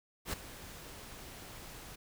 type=noise with ADSR envelope; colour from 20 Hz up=pink; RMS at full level=-35 dBFS; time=0.25-1.96 s; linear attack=80 ms; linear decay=12 ms; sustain=-14 dB; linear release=12 ms; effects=none